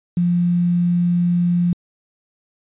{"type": "tone with quantisation", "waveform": "sine", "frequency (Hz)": 174.8, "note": "F3", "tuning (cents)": 2, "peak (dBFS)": -14, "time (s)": [0.17, 1.73], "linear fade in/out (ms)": 2, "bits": 7, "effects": ["resampled to 8000 Hz"]}